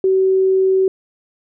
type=tone; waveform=sine; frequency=380 Hz; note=F#4; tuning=46 cents sharp; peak=-11 dBFS; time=0.04-0.88 s; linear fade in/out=2 ms; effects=none